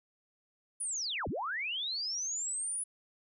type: linear two-way sweep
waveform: sine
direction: down then up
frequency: 10000 to 43.65 to 10000 Hz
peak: -33 dBFS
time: 0.8-2.84 s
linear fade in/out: 10 ms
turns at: 1.28 s
effects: none